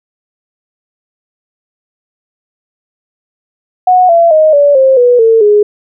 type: tone with pitch steps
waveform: sine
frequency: 733 / 676.1 / 623.5 / 575.1 / 530.4 / 489.2 / 451.2 / 416.2 Hz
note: F#5 / E5 / D#5 / D5 / C5 / B4 / A4 / G#4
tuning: -16 / +44 / +3 / -36 / +23 / -16 / +44 / +4 cents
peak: -3 dBFS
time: 3.87-5.63 s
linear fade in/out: 5 ms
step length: 220 ms
effects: none